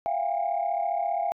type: tone cluster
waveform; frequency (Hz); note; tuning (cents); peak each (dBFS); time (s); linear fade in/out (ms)
sine; 675 / 710 / 803; E5 / F5 / G5; +41 / +28 / +41; -28; 0.06-1.32; 0
effects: tanh soft clip ceiling -18 dBFS